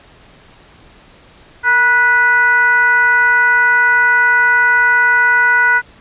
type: tone with frequency modulation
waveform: sine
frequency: 1472 Hz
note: F#6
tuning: 9 cents flat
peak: -8 dBFS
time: 1.63-5.82 s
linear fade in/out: 50 ms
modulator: 505 Hz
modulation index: 0.76
effects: pink hiss -44 dBFS RMS until 6 s + resampled to 8000 Hz